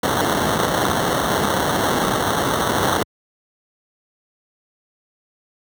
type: noise with sample-and-hold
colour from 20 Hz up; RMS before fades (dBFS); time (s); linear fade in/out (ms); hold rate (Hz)
violet; -19; 0.03-3.03; 5; 2450
effects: high-pass 80 Hz 12 dB/octave